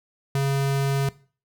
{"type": "tone", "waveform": "square", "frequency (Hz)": 137.9, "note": "C#3", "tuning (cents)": -9, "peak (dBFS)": -21, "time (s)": [0.35, 1.09], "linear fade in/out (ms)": 2, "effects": ["noise-tail reverb RT60 0.4 s tail -19 dB re dry"]}